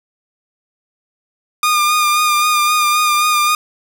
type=tone with vibrato; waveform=sawtooth; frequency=1213 Hz; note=D#6; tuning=44 cents flat; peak=-8 dBFS; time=1.63-3.55 s; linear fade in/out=2 ms; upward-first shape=sine; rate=3.8 Hz; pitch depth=26 cents each way; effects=none